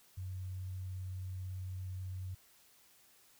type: tone with vibrato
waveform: sine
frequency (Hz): 93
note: F#2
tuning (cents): +9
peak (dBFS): -39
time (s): 0.17-2.35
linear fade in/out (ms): 10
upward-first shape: square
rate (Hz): 18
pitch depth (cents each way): 9
effects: white hiss -65 dBFS RMS until 3.39 s